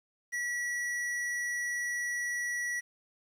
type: tone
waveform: square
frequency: 1937 Hz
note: B6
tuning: 34 cents flat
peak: -32 dBFS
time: 0.32-2.81 s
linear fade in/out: 20 ms
effects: low-pass 10000 Hz 12 dB/octave + 10-bit